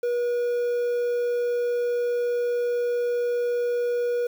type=tone with quantisation; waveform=triangle; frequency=482.4 Hz; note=B4; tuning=41 cents flat; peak=-20 dBFS; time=0.03-4.27 s; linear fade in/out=5 ms; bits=8; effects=none